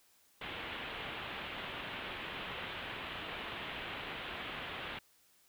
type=low-pass noise; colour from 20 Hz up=white; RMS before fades=-43 dBFS; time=0.41-4.99 s; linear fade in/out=5 ms; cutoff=3400 Hz; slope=48 dB/octave; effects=white hiss -68 dBFS RMS until 5.48 s